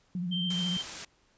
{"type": "tone with vibrato", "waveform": "sine", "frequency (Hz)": 178.2, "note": "F3", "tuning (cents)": 35, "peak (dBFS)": -30, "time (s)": [0.15, 0.77], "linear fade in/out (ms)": 2, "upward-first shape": "sine", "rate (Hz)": 14, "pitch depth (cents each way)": 62}
{"type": "tone", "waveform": "sine", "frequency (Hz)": 3136, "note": "G7", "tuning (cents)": 0, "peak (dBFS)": -31, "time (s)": [0.31, 0.83], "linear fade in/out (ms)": 20}
{"type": "noise", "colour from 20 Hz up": "white", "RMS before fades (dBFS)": -39, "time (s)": [0.5, 1.05], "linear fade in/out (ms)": 5}
{"effects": ["pink hiss -67 dBFS RMS until 1.37 s", "resampled to 16000 Hz"]}